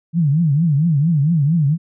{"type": "tone with vibrato", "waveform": "sine", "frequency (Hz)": 154.5, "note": "D#3", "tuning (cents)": -12, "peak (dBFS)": -12, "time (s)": [0.13, 1.78], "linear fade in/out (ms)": 50, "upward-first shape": "triangle", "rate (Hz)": 4.4, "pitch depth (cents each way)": 240, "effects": []}